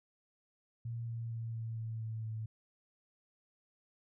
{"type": "tone with pitch steps", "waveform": "sine", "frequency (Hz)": [116.54, 115.47, 114.41, 113.35, 112.31, 111.28, 110.25], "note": ["A#2", "A#2", "A#2", "A#2", "A2", "A2", "A2"], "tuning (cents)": [0, -16, -32, -48, 36, 20, 4], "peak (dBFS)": -37, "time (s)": [0.85, 2.46], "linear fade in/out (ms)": 5, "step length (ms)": 230, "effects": []}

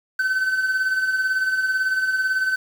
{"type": "tone with tremolo", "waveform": "triangle", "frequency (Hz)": 1526, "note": "G6", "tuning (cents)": -47, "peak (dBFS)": -15, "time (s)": [0.19, 2.56], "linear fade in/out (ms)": 5, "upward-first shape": "sine", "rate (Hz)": 18, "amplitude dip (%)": 50, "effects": ["7-bit"]}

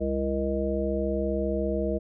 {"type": "harmonic tone with a mistuned harmonic", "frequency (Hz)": 67.4, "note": "C#2", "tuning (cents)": -48, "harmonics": [1, 3, 5, 7, 9], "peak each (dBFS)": [-31, -31, -31, -31, -31], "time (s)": [0, 1.99], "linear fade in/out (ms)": 20, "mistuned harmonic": 9, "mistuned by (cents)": 37, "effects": []}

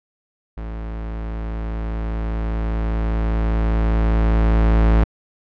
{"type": "tone with level ramp", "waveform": "45% pulse", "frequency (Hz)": 55, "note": "A1", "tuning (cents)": 0, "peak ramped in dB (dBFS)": [-27, -11], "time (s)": [0.57, 5.04], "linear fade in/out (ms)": 5, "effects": ["low-pass 2000 Hz 12 dB/octave"]}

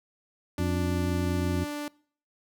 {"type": "harmonic tone", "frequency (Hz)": 89.3, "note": "F2", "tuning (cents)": 39, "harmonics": [1, 2, 3, 4], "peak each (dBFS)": [-28, -31, -33, -34], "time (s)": [0.58, 1.65], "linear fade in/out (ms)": 20}
{"type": "tone", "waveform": "sawtooth", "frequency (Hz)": 293.8, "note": "D4", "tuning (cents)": 1, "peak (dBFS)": -28, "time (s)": [0.58, 1.88], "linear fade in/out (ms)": 2}
{"effects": ["noise-tail reverb RT60 0.5 s tail -23 dB re dry"]}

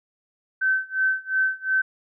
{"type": "tone with tremolo", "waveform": "sine", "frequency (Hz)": 1537, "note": "G6", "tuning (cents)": -35, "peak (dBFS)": -17, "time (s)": [0.61, 1.82], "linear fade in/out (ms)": 10, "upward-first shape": "sine", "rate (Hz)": 2.8, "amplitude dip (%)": 95, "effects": []}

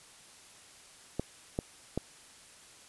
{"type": "clicks", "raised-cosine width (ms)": 2, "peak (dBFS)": -17, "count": 3, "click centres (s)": [1.196, 1.589, 1.976], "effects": ["white hiss -55 dBFS RMS until 2.88 s", "resampled to 24000 Hz"]}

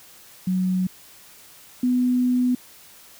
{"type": "tone pair in turn", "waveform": "sine", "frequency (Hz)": [185, 249.3], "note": ["F#3", "B3"], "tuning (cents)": [0, 16], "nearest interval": "perfect fourth", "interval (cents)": 516, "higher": "second", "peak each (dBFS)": [-19, -17], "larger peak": "second", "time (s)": [[0.47, 0.87], [1.83, 2.55]], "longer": "second", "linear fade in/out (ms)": 5, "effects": ["white hiss -48 dBFS RMS until 3.19 s"]}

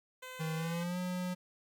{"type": "tone", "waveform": "10% pulse", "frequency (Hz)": 511, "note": "C5", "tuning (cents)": -41, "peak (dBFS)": -36, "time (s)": [0.22, 0.84], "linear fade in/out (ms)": 10}
{"type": "tone with pitch glide", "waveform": "square", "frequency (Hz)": [159.4, 181], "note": ["D#3", "F#3"], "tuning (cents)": [42, -38], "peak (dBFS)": -35, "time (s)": [0.39, 1.35], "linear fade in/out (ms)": 20, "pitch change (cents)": 220, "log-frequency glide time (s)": [0.55, 0.98]}
{"effects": ["12-bit"]}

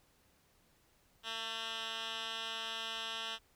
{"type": "tone with band-pass filter", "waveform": "10% pulse", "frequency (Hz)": 224.9, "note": "A3", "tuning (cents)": 38, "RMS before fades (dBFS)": -41, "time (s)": [1.23, 3.39], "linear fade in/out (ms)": 50, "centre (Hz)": 3000, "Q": 2.1, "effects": ["pink hiss -70 dBFS RMS until 3.55 s"]}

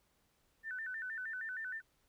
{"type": "tone with vibrato", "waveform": "sine", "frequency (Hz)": 1641, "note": "G#6", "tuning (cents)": -21, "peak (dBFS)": -39, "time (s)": [0.63, 1.82], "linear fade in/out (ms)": 50, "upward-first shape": "square", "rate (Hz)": 6.4, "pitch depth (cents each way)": 150, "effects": ["pink hiss -75 dBFS RMS until 2.08 s"]}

